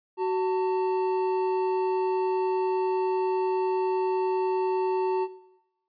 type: tone pair together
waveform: triangle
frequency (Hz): 374.5 / 895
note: F#4 / A5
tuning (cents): +21 / +29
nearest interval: octave + minor third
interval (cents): 1508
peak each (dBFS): -23 / -27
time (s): 0.17-5.28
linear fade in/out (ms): 50
effects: noise-tail reverb RT60 0.9 s tail -17 dB re dry + resampled to 11025 Hz